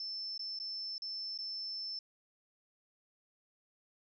sine tone with dropouts, 5300 Hz, E8, 9 cents sharp, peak -38 dBFS, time 0-1.99 s, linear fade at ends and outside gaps 2 ms, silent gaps 0.378-0.393 / 0.589-0.599 / 0.981-1.02 / 1.377-1.387 s, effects none

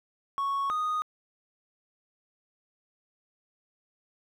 triangle tone pair in turn, 1108 / 1239.4 Hz, C#6 / D#6, -1 / -7 cents, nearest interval major second, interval 194 cents, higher second, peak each -24 dBFS, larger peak neither, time 0.38-0.7 / 0.7-1.02 s, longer neither, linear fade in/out 0 ms, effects tanh soft clip ceiling -20 dBFS + 11-bit

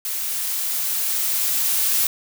blue noise with level ramp, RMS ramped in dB -26 to -19 dBFS, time 0.05-2.07 s, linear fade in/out 2 ms, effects none

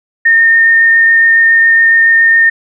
sine tone with vibrato, 1826 Hz, A#6, 36 cents flat, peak -4 dBFS, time 0.25-2.5 s, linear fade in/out 10 ms, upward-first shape triangle, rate 7.2 Hz, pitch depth 10 cents each way, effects none

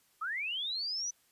sine linear sweep, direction up, 1201 to 6040 Hz, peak -33 dBFS, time 0.21-1.11 s, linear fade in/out 10 ms, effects white hiss -69 dBFS RMS until 1.31 s + resampled to 32000 Hz

